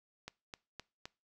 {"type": "click train", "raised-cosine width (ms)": 0.2, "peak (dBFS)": -26, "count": 4, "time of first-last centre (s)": [0.28, 1.055], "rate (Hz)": 3.87, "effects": ["noise-tail reverb RT60 0.3 s tail -23 dB re dry"]}